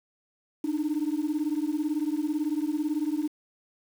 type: beating tone pair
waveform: sine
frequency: 293.7 / 311.7 Hz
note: D4 / D#4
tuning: 0 / +3 cents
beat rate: 18 Hz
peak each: -27 dBFS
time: 0.64-3.28 s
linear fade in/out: 5 ms
effects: tanh soft clip ceiling -21 dBFS + 8-bit